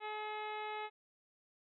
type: harmonic tone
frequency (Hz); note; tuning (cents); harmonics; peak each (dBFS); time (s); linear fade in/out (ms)
425.9; G#4; +44; 1 / 2 / 3 / 4 / 5 / 6 / 7 / 8 / 9; -46 / -42 / -49 / -53 / -49 / -52 / -59 / -58 / -58; 0-0.9; 50
effects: none